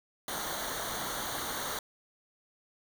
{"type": "noise with comb filter", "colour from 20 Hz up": "pink", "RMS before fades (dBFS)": -36, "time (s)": [0.28, 1.79], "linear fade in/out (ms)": 2, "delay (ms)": 0.39, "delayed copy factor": -0.8, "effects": []}